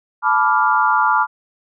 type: chord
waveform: sine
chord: B half-diminished seventh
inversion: third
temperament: equal with one note detuned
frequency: 868.4 / 987.8 / 1174.7 / 1396.9 Hz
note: A5 / B5 / D6 / F6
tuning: -23 / 0 / 0 / 0 cents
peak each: -18 dBFS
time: 0.22-1.27 s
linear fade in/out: 50 ms
effects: none